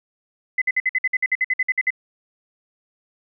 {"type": "tone bursts", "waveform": "sine", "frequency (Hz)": 2028, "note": "B6", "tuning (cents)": 45, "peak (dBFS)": -16, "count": 15, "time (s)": [0.58, 1.905], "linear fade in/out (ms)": 5, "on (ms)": 37, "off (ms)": 55, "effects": []}